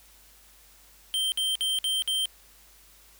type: tone bursts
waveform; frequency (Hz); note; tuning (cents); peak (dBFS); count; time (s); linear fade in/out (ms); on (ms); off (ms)
square; 3136; G7; 0; -25; 5; 1.14-2.256; 0; 180; 54
effects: added 50 Hz sine -60 dBFS peak until 3.19 s + white hiss -56 dBFS RMS until 3.19 s